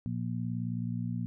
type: harmonic tone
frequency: 59 Hz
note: A#1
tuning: 22 cents sharp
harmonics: 2 / 3 / 4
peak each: -34 / -36 / -37 dBFS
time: 0.06-1.26 s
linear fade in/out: 0 ms
effects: none